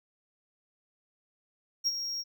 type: tone with ADSR envelope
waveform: triangle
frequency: 5588 Hz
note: F8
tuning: in tune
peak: -22 dBFS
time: 1.84-2.24 s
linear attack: 30 ms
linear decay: 38 ms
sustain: -9 dB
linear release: 37 ms
effects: none